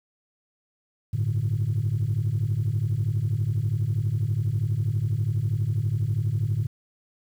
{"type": "chord", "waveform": "sine", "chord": "G suspended second", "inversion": "none", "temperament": "just", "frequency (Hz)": [98, 110.25, 147], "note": ["G2", "A2", "D3"], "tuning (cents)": [0, 4, 2], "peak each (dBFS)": [-27, -23, -28], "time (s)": [1.13, 6.67], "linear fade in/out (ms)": 10, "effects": ["tanh soft clip ceiling -17 dBFS", "9-bit"]}